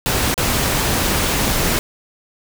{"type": "noise with dropouts", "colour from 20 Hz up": "pink", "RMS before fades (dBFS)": -18, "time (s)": [0.06, 1.79], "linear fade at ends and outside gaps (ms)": 0, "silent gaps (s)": [0.342, 0.378], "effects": []}